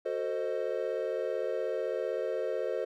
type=chord; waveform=triangle; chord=F# diminished seventh; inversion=none; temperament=equal with one note detuned; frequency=370 / 447.4 / 523.3 / 622.3 Hz; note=F#4 / A4 / C5 / Eb5; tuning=0 / +29 / 0 / 0 cents; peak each=-36 / -33 / -32 / -35 dBFS; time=0.05-2.85 s; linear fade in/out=10 ms; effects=none